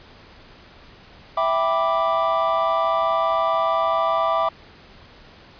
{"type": "chord", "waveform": "triangle", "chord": "E minor seventh", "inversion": "none", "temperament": "equal", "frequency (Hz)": [659.3, 784, 987.8, 1174.7], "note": ["E5", "G5", "B5", "D6"], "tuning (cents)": [0, 0, 0, 0], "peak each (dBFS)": [-20, -25, -24, -20], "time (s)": [1.37, 4.49], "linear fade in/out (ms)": 5, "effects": ["pink hiss -47 dBFS RMS until 5.59 s", "resampled to 11025 Hz"]}